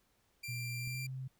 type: tone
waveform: sawtooth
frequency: 2368 Hz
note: D7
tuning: 14 cents sharp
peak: -38 dBFS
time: 0.43-1.07 s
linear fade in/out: 10 ms
type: tone with pitch glide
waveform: sine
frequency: 121.5 to 130.97 Hz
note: B2 to C3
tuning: -28 to +2 cents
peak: -39 dBFS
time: 0.48-1.28 s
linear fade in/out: 10 ms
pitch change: +130 cents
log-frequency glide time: 0.78-1.04 s
type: clicks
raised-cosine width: 5 ms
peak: -40 / -47 dBFS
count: 2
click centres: 0.875 / 0.949 s
effects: pink hiss -74 dBFS RMS until 1.39 s